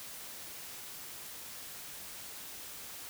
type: silence
effects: white hiss -46 dBFS RMS until 3.09 s